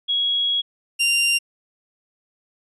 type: tone pair in turn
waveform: sine / sawtooth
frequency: 3322 / 2780 Hz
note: G#7 / F7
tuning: 0 / -9 cents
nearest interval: minor third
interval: 309 cents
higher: first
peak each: -18 / -13 dBFS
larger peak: second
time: 0.08-0.62 / 0.99-1.39 s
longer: first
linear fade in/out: 20 ms
effects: resampled to 24000 Hz